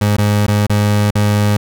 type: tone with dropouts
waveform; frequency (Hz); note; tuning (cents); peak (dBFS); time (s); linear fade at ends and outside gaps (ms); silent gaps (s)
30% pulse; 103.83; G#2; 0; -8; 0.01-1.57; 5; 0.167-0.183 / 0.466-0.481 / 0.667-0.696 / 1.108-1.153
effects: none